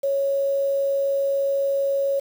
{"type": "tone with quantisation", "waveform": "sine", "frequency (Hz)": 553, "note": "C#5", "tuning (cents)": -4, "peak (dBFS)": -19, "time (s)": [0.03, 2.2], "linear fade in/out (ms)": 10, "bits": 7, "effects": []}